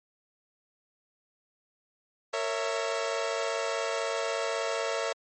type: chord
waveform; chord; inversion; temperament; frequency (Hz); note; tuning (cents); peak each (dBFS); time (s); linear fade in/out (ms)
sawtooth; A# diminished; none; equal with one note detuned; 458.4 / 554.4 / 659.3; A#4 / C#5 / E5; -29 / 0 / 0; -29; 2.33-5.13; 10
effects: MP3 32 kbps